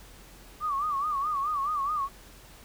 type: tone with vibrato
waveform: sine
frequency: 1164 Hz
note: D6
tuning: 16 cents flat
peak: -26 dBFS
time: 0.6-2.09 s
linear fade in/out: 50 ms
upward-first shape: sine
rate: 4.7 Hz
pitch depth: 120 cents each way
effects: added 44 Hz sine -52 dBFS peak until 2.64 s + pink hiss -52 dBFS RMS until 2.64 s